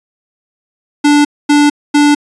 square tone bursts, 292.4 Hz, D4, 7 cents flat, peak -6 dBFS, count 3, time 1.04-2.15 s, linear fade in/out 10 ms, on 210 ms, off 240 ms, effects resampled to 22050 Hz

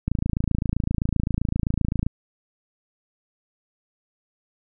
click train, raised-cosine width 5 ms, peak -10 dBFS, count 56, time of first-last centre 0.08-2.066 s, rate 27.7 Hz, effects none

